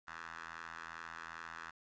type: ring-modulated tone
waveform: 10% pulse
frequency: 82.5 Hz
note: E2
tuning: 2 cents sharp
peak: -35 dBFS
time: 0.07-1.71 s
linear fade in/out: 10 ms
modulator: 1400 Hz
effects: resampled to 16000 Hz + 12-bit